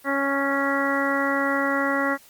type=harmonic tone; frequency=277.2 Hz; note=C#4; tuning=in tune; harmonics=1 / 2 / 3 / 4 / 5 / 6 / 7; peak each=-26 / -27 / -32 / -29 / -28 / -32 / -27 dBFS; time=0.04-2.18 s; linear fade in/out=50 ms; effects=white hiss -52 dBFS RMS until 2.29 s + Opus 32 kbps